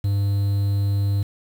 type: tone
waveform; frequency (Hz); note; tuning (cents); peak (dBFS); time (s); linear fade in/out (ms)
triangle; 100; G2; +35; -16; 0.04-1.23; 5
effects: 7-bit